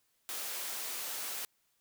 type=high-pass noise; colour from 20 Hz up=white; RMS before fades=-39 dBFS; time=0.29-1.45 s; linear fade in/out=0 ms; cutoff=360 Hz; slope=12 dB/octave; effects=white hiss -75 dBFS RMS until 1.8 s